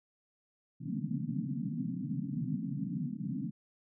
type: band-pass noise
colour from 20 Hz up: pink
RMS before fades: -36 dBFS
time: 0.8-3.51 s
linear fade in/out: 20 ms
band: 130 to 280 Hz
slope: 96 dB/octave
effects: none